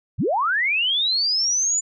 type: linear sweep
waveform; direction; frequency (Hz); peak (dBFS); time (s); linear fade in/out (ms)
sine; up; 64.6 to 7070; -18; 0.18-1.81; 20
effects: none